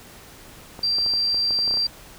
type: clicks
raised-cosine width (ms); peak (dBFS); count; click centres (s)
1; -22; 11; 0.792 / 0.985 / 1.063 / 1.137 / 1.345 / 1.508 / 1.589 / 1.678 / 1.71 / 1.74 / 1.772
type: tone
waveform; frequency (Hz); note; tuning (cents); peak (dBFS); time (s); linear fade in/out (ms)
sine; 4711; D8; +5; -19; 0.83-1.87; 5
effects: pink hiss -45 dBFS RMS until 2.18 s